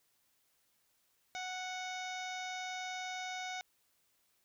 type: harmonic tone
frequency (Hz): 739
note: F#5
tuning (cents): -2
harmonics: 1 / 2 / 3 / 4 / 5 / 6 / 7 / 8 / 9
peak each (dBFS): -42 / -47 / -45 / -55 / -48 / -60 / -54 / -53 / -56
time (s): 1.35-3.61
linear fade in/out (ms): 0
effects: white hiss -75 dBFS RMS until 4.44 s